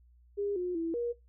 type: tone with pitch steps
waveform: sine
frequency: 405.5 / 358.7 / 330.8 / 475.8 Hz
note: G#4 / F4 / E4 / A#4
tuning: -41 / +46 / +6 / +35 cents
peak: -30 dBFS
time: 0.37-1.13 s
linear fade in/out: 20 ms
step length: 190 ms
effects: noise-tail reverb RT60 0.2 s tail -19 dB re dry + added 60 Hz sine -58 dBFS peak until 1.28 s